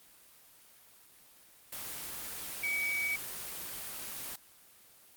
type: tone in noise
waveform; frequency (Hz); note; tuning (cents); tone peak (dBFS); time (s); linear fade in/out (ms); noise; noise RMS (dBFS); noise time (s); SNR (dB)
sine; 2271; C#7; +41; -30; 2.63-3.16; 5; white; -41; 1.72-4.36; +8
effects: white hiss -59 dBFS RMS until 5.16 s + Opus 24 kbps